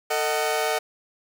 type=chord; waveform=sawtooth; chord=D# diminished; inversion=second; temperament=just; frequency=448 / 622.3 / 746.7 Hz; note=A4 / D#5 / F#5; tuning=+31 / 0 / +16 cents; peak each=-23 dBFS; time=0.1-0.79 s; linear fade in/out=10 ms; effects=none